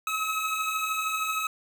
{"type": "beating tone pair", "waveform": "25% pulse", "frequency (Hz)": [1272, 1285], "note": ["D#6", "E6"], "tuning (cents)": [38, -45], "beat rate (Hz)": 13, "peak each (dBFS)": [-30, -24], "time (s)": [0.07, 1.47], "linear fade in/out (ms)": 2, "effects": ["9-bit"]}